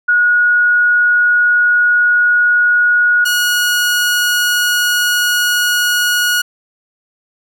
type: tone pair in turn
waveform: sine / sawtooth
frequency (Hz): 1451 / 1451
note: F#6 / F#6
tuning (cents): -34 / -34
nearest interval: unison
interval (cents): 0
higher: neither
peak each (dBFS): -8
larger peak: neither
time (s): 0.08-3.25 / 3.25-6.42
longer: neither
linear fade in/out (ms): 10
effects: none